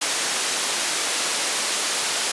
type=band-pass noise; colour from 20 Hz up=white; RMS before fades=-24 dBFS; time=0.01-2.32 s; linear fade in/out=10 ms; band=310 to 8600 Hz; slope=12 dB/octave; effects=resampled to 24000 Hz